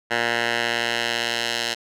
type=tone with band-pass filter sweep; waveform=10% pulse; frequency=117.9 Hz; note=A#2; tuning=20 cents sharp; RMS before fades=-24 dBFS; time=0.1-1.75 s; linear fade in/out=20 ms; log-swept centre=1800 to 3900 Hz; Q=1.1; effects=none